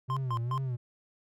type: tone with vibrato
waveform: triangle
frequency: 125.2 Hz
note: B2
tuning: 24 cents sharp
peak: -28 dBFS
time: 0.08-0.77 s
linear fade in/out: 20 ms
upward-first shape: sine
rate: 2.4 Hz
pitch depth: 130 cents each way
type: tone bursts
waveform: triangle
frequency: 1048 Hz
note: C6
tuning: 2 cents sharp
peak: -29 dBFS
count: 3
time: 0.1-0.578 s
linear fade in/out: 0 ms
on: 66 ms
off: 140 ms
effects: none